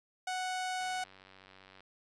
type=tone; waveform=sawtooth; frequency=740 Hz; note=F#5; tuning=in tune; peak=-30 dBFS; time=0.27-1.04 s; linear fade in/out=5 ms
type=click train; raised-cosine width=0.3 ms; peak=-39 dBFS; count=96; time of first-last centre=0.81-1.806 s; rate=95.4 Hz
effects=resampled to 22050 Hz